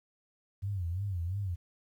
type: tone with vibrato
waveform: sine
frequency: 92.5 Hz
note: F#2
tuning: in tune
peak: -31 dBFS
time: 0.62-1.56 s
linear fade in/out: 20 ms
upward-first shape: sine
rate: 2.9 Hz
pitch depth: 170 cents each way
effects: 11-bit